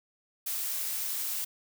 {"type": "noise", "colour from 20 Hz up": "blue", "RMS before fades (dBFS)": -33, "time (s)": [0.46, 1.45], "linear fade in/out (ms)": 10, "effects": []}